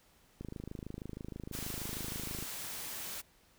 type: click train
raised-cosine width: 3 ms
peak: -29 dBFS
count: 54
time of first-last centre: 0.41-2.425 s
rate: 26.3 Hz
type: noise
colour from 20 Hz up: white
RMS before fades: -42 dBFS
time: 1.52-3.22 s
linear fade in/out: 20 ms
effects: pink hiss -66 dBFS RMS until 3.58 s